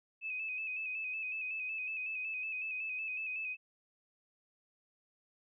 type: tone with vibrato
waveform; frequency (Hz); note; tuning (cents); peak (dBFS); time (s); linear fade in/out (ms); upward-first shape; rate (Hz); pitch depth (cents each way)
sine; 2562; E7; -50; -36; 0.21-3.57; 50; square; 5.4; 38
effects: none